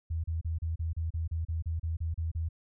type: tone bursts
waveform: sine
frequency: 81.6 Hz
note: E2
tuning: 17 cents flat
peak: -29 dBFS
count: 14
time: 0.1-2.489 s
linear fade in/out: 10 ms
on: 140 ms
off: 33 ms
effects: none